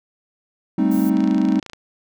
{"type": "chord", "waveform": "triangle", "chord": "A half-diminished seventh", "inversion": "third", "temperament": "equal", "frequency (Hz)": [196, 220, 261.6, 311.1], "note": ["G3", "A3", "C4", "Eb4"], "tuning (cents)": [0, 0, 0, 0], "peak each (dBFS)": [-18, -20, -18, -18], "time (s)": [0.78, 1.6], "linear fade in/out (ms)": 5}
{"type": "noise", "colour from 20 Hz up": "violet", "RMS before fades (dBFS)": -36, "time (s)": [0.91, 1.1], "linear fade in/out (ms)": 5}
{"type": "click train", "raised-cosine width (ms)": 0.2, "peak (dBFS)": -18, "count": 17, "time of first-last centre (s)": [1.17, 1.733], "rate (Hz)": 28.4}
{"effects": []}